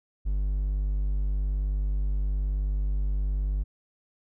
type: tone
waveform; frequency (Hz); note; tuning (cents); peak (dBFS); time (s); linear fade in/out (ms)
triangle; 49.46; G1; +16; -22; 0.25-3.64; 20
effects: none